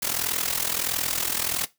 white noise with amplitude modulation, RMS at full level -23 dBFS, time 0.02-1.66 s, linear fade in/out 10 ms, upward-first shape sine, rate 41.5 Hz, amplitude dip 80%, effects noise-tail reverb RT60 0.2 s tail -18 dB re dry

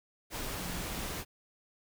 sine tone in noise, 177.4 Hz, F3, 27 cents sharp, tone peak -42 dBFS, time 0.57-0.85 s, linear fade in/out 50 ms, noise pink, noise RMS -38 dBFS, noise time 0.3-1.25 s, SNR -7 dB, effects none

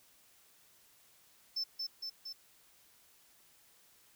triangle tone with echo, 5290 Hz, E8, 5 cents sharp, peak -31 dBFS, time 1.56-1.64 s, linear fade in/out 10 ms, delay 230 ms, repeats 3, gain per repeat -3 dB, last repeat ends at 2.33 s, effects tanh soft clip ceiling -28 dBFS + white hiss -65 dBFS RMS until 4.15 s

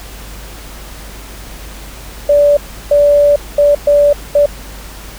sine tone bursts at uneven times, 580 Hz, D5, 22 cents flat, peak -5 dBFS, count 5, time 2.29-2.57 / 2.91-3.36 / 3.58-3.75 / 3.87-4.13 / 4.35-4.46 s, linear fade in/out 5 ms, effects added 50 Hz sine -30 dBFS peak until 5.18 s + pink hiss -33 dBFS RMS until 5.18 s

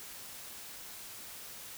silence, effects white hiss -47 dBFS RMS until 1.77 s

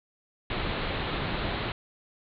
pink low-pass noise, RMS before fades -31 dBFS, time 0.5-1.72 s, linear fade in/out 2 ms, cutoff 4200 Hz, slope 96 dB/octave, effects none

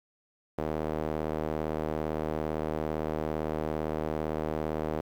sawtooth tone with band-pass filter, 77.7 Hz, D#2, 2 cents flat, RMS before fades -32 dBFS, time 0.58-5.01 s, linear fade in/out 5 ms, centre 510 Hz, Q 1.2, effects 9-bit

